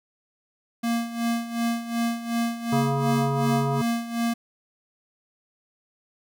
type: tone with tremolo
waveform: square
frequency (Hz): 233.1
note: A#3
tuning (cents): 0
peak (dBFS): -22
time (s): 0.83-4.34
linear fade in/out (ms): 10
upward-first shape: sine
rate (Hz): 2.7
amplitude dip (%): 75
type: harmonic tone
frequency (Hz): 138.59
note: C#3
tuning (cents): 0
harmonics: 1 / 3 / 5 / 7 / 9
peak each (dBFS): -24 / -29 / -31 / -32 / -34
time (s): 2.72-3.82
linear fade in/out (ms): 10
effects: none